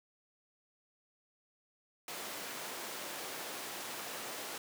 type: high-pass noise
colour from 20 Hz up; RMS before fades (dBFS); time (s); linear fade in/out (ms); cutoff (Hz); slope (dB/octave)
pink; -43; 2.08-4.58; 2; 370; 12
effects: none